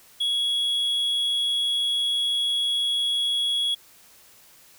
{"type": "tone", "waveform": "triangle", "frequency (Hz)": 3342, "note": "G#7", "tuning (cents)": 10, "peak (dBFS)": -20, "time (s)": [0.2, 3.75], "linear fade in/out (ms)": 10, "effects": ["white hiss -53 dBFS RMS until 4.78 s"]}